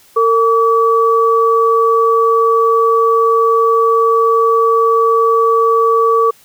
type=tone pair together; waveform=sine; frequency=455.3 / 1144.7 Hz; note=A#4 / D6; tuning=-41 / -45 cents; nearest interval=octave + major third; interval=1596 cents; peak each=-11 dBFS; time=0.16-6.31 s; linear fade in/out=10 ms; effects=white hiss -47 dBFS RMS until 6.44 s